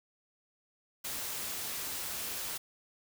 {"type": "noise", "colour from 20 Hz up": "white", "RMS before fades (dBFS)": -38, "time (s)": [1.04, 2.58], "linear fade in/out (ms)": 10, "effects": []}